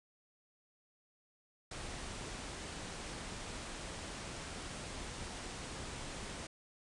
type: low-pass noise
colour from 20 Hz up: pink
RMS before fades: -45 dBFS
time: 1.71-6.47 s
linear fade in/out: 5 ms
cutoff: 9700 Hz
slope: 96 dB/octave
effects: none